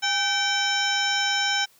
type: harmonic tone with a mistuned harmonic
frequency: 771 Hz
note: G5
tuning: 29 cents flat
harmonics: 1 / 2 / 3 / 4 / 5 / 7 / 8 / 9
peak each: -29 / -26 / -31 / -28 / -32 / -28 / -38 / -37 dBFS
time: 0.02-1.66 s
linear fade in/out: 20 ms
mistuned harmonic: 1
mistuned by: +89 cents
effects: white hiss -58 dBFS RMS until 1.79 s + high-pass 100 Hz 12 dB/octave